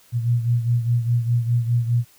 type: beating tone pair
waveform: sine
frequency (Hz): 118.1 / 123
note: A#2 / B2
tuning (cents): +23 / -7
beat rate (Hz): 4.9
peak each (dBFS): -18 / -24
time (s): 0.12-2.05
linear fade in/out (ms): 50
effects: white hiss -54 dBFS RMS until 2.18 s